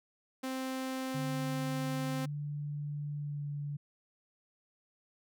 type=tone; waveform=sawtooth; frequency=261.6 Hz; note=C4; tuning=in tune; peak=-31 dBFS; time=0.43-2.26 s; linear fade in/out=10 ms
type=tone with pitch glide; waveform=sine; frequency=146.5 to 144.82 Hz; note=D3 to D3; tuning=-4 to -24 cents; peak=-35 dBFS; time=1.14-3.77 s; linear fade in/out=10 ms; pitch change=-20 cents; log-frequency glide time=3.18-3.44 s
effects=none